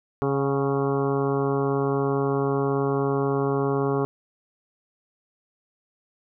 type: harmonic tone with a mistuned harmonic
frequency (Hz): 138.1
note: C#3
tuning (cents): -6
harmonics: 1 / 2 / 3 / 4 / 5 / 6 / 7 / 8 / 9 / 10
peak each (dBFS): -27 / -28 / -24 / -35 / -35 / -35 / -39 / -33 / -40 / -41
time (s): 0.22-4.05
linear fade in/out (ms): 0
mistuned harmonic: 5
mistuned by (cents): +42
effects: none